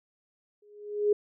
sine tone with exponential growth, 415.3 Hz, G#4, in tune, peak -18 dBFS, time 0.62-1.13 s, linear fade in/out 5 ms, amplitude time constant 110 ms, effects none

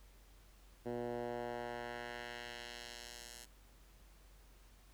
10% pulse tone with band-pass filter sweep, 119.9 Hz, A#2, 49 cents sharp, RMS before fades -45 dBFS, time 0.85-3.46 s, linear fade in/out 20 ms, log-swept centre 360 to 8800 Hz, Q 0.86, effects added 47 Hz sine -60 dBFS peak until 4.93 s + pink hiss -67 dBFS RMS until 4.93 s

